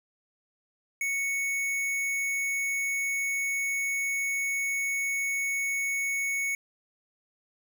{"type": "tone with hard clipping", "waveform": "sine", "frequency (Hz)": 2217, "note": "C#7", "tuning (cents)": 0, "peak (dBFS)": -28, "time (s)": [1.01, 6.55], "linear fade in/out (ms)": 2, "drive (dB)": 17, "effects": []}